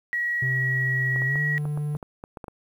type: tone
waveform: sine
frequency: 1914 Hz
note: A#6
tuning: 45 cents sharp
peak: -23 dBFS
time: 0.13-1.58 s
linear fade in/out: 0 ms
type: tone with pitch glide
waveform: triangle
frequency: 130 to 148.47 Hz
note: C3 to D3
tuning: -11 to +19 cents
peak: -23 dBFS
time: 0.42-1.97 s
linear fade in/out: 5 ms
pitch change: +230 cents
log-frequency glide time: 1.25-1.4 s
type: clicks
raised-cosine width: 1 ms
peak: -23 dBFS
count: 11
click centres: 1.161 / 1.22 / 1.357 / 1.654 / 1.775 / 1.951 / 2.028 / 2.239 / 2.372 / 2.442 / 2.482 s
effects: 9-bit